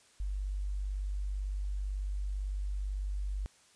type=tone; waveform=sine; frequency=49 Hz; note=G1; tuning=in tune; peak=-32 dBFS; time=0.2-3.46 s; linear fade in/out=0 ms; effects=white hiss -63 dBFS RMS until 3.75 s + resampled to 22050 Hz